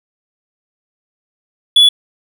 triangle tone, 3419 Hz, G#7, 50 cents sharp, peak -3 dBFS, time 1.76-1.89 s, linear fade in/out 5 ms, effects none

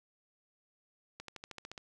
accelerating click train, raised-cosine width 0.2 ms, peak -27 dBFS, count 9, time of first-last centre 1.2-1.778 s, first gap 83 ms, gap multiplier 0.96, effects none

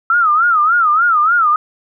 sine tone with vibrato, 1309 Hz, E6, 13 cents flat, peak -9 dBFS, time 0.1-1.56 s, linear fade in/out 2 ms, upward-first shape sine, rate 3.4 Hz, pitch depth 160 cents each way, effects none

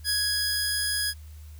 sawtooth tone pair together, 1661.2 / 4983 Hz, G#6 / D#8, 0 / +2 cents, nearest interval octave + perfect fifth, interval 1902 cents, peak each -26 / -23 dBFS, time 0.04-1.14 s, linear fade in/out 50 ms, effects added 76 Hz sine -41 dBFS peak until 1.59 s + white hiss -58 dBFS RMS until 1.59 s

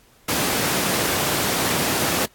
pink high-pass noise, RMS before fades -22 dBFS, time 0.28-2.26 s, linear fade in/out 10 ms, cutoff 150 Hz, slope 12 dB/octave, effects pink hiss -55 dBFS RMS until 2.34 s + AAC 64 kbps

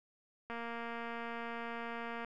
click train, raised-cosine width 0.5 ms, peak -28 dBFS, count 408, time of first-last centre 0.5-2.247 s, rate 233 Hz, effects none

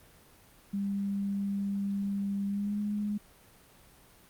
sine tone with pitch glide, 199.2 to 207.4 Hz, G3 to G#3, +28 to -2 cents, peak -29 dBFS, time 0.73-3.18 s, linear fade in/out 10 ms, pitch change +70 cents, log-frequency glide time 2.47-2.8 s, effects pink hiss -58 dBFS RMS until 4.29 s + Opus 32 kbps

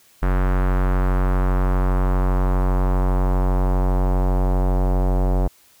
square tone with low-pass filter sweep, 46.25 Hz, F#1, in tune, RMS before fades -18 dBFS, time 0.22-5.48 s, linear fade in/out 10 ms, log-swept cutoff 1500 to 730 Hz, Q 1.8, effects white hiss -54 dBFS RMS until 5.8 s

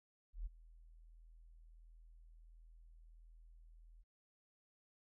sine tone with ADSR envelope, 40.73 Hz, E1, 20 cents flat, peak -38 dBFS, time 0.33-4.04 s, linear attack 130 ms, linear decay 16 ms, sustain -20 dB, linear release 33 ms, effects none

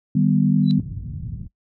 sine chord, Eb augmented, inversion none, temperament equal with one note detuned, 152.89 / 196 / 246.9 Hz, Eb3 / G3 / B3, -30 / 0 / 0 cents, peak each -18 / -18 / -20 dBFS, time 0.15-0.8 s, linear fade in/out 5 ms
sine tone with exponential growth, 3951 Hz, B7, in tune, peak -27 dBFS, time 0.63-0.71 s, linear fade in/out 0 ms, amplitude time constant 17 ms
pink low-pass noise, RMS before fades -28 dBFS, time 0.78-1.47 s, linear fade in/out 5 ms, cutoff 160 Hz, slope 24 dB/octave
effects noise-tail reverb RT60 0.1 s tail -20 dB re dry + high-pass 60 Hz 12 dB/octave

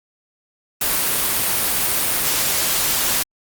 white noise, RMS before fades -19 dBFS, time 0.81-3.23 s, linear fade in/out 5 ms, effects Opus 32 kbps

